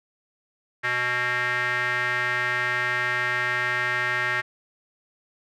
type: tone with band-pass filter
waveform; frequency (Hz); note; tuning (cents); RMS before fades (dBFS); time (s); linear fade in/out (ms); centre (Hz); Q
square; 123.3; B2; -2; -25; 0.83-4.42; 20; 1800; 4.7
effects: none